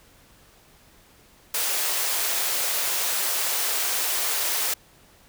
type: high-pass noise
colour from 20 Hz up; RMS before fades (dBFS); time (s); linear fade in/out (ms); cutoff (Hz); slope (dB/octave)
white; -25; 1.54-4.74; 5; 390; 24
effects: pink hiss -55 dBFS RMS until 5.28 s